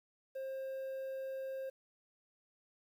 triangle tone with quantisation, 532 Hz, C5, 29 cents sharp, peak -37 dBFS, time 0.35-1.7 s, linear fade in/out 10 ms, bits 11, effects none

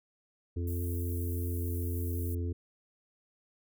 harmonic tone, 86.7 Hz, F2, 12 cents flat, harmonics 1 / 3 / 4 / 5, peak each -31 / -41 / -43 / -45 dBFS, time 0.56-2.53 s, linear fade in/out 10 ms
pink high-pass noise, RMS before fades -46 dBFS, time 0.67-2.35 s, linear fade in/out 5 ms, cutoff 12000 Hz, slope 24 dB/octave
effects none

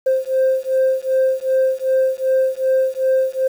sine beating tone pair, 523.3 / 525.9 Hz, C5 / C5, 0 / +9 cents, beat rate 2.6 Hz, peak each -16 dBFS, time 0.06-3.48 s, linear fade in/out 10 ms, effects tanh soft clip ceiling -10 dBFS + 7-bit

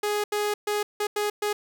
sawtooth tone bursts at uneven times, 416.2 Hz, G#4, 4 cents sharp, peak -20 dBFS, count 6, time 0.03-0.24 / 0.32-0.54 / 0.67-0.83 / 1-1.07 / 1.16-1.3 / 1.42-1.53 s, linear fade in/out 5 ms, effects none

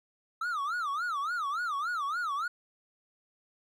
triangle tone with vibrato, 1272 Hz, D#6, 38 cents sharp, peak -28 dBFS, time 0.41-2.48 s, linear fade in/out 5 ms, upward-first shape sine, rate 3.5 Hz, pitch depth 240 cents each way, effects none

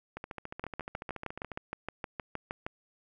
two click trains, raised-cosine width 0.5 ms, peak -24 / -20 dBFS, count 20 / 14, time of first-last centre 0.17-1.518 / 0.64-2.665 s, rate 14.1 / 6.42 Hz, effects none

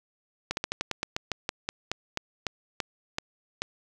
slowing click train, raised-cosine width 0.2 ms, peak -11 dBFS, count 17, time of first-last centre 0.51-3.62 s, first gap 61 ms, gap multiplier 1.14, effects none

